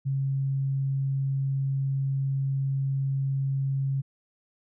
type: tone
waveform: sine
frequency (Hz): 136.2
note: C#3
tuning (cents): -30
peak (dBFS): -24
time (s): 0.05-4.02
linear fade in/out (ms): 20
effects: none